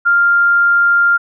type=tone; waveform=sine; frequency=1396.9 Hz; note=F6; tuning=in tune; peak=-8 dBFS; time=0.05-1.18 s; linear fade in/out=20 ms; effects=none